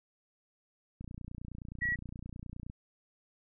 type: click train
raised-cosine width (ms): 5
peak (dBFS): -31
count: 51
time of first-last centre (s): 1.01-2.699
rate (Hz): 29.6
type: tone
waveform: sine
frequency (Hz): 1924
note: B6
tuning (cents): -46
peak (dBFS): -29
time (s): 1.81-1.96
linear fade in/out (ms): 20
effects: none